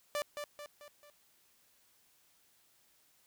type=tone with echo; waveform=sawtooth; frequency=587.3 Hz; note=D5; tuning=in tune; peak=-29 dBFS; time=0.15-0.22 s; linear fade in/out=0 ms; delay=220 ms; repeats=4; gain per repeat=-6 dB; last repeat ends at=1.1 s; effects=white hiss -69 dBFS RMS until 3.26 s